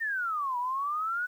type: exponential two-way sweep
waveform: sine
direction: down then up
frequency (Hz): 1853 to 960 to 1496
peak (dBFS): -28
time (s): 0-1.27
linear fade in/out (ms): 20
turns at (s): 0.58
effects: 10-bit